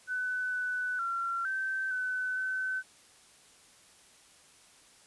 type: tone with pitch steps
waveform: sine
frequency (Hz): 1502 / 1494 / 1368 / 1548 / 1509 / 1522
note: F#6 / F#6 / F6 / G6 / F#6 / F#6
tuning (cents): +26 / +16 / -36 / -22 / +34 / +48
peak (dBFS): -30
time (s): 0.07-2.83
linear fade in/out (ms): 50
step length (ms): 460
effects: white hiss -59 dBFS RMS until 5.06 s + resampled to 24000 Hz